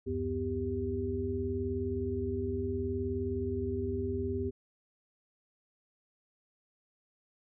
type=tone cluster; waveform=sine; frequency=75.9 / 95.2 / 250.6 / 393.6 Hz; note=D#2 / F#2 / B3 / G4; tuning=-42 / +50 / +25 / +7 cents; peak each=-39 / -37 / -37 / -34 dBFS; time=0.06-4.51 s; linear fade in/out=20 ms; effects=none